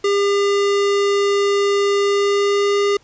square tone with pitch glide, 402.3 to 404.9 Hz, G4 to G#4, +45 to -44 cents, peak -15 dBFS, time 0.04-2.97 s, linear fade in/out 5 ms, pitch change +11 cents, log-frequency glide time 1.99-2.78 s, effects pink hiss -53 dBFS RMS until 3.03 s + resampled to 16000 Hz

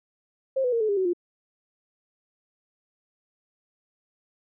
sine tone with pitch steps, 532 / 496.4 / 463.1 / 432.1 / 403.2 / 376.2 / 351 Hz, C5 / B4 / A#4 / A4 / G4 / F#4 / F4, +29 / +9 / -11 / -31 / +49 / +29 / +9 cents, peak -21 dBFS, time 0.56-1.134 s, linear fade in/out 10 ms, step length 82 ms, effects none

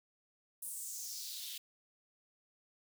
white noise with high-pass filter sweep, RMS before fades -44 dBFS, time 0.62-1.58 s, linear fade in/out 5 ms, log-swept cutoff 10000 to 3100 Hz, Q 3.1, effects none

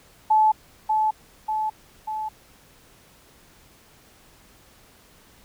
sine tone with echo, 865 Hz, A5, 30 cents flat, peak -14 dBFS, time 0.3-0.52 s, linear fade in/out 10 ms, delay 590 ms, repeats 3, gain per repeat -4 dB, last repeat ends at 2.29 s, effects pink hiss -54 dBFS RMS until 5.44 s

